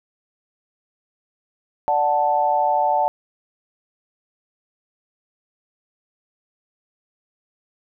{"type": "chord", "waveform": "sine", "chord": "D major", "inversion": "none", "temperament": "equal", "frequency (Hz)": [587.3, 740, 880], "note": ["D5", "F#5", "A5"], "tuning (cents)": [0, 0, 0], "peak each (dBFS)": [-23, -20, -19], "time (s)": [1.88, 3.08], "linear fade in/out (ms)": 0, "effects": []}